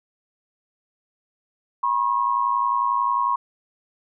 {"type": "tone pair together", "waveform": "sine", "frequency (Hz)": [970.9, 1082], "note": ["B5", "C#6"], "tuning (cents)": [-30, -42], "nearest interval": "major second", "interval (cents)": 188, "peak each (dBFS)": [-22, -21], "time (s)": [1.83, 3.36], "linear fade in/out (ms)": 5, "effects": []}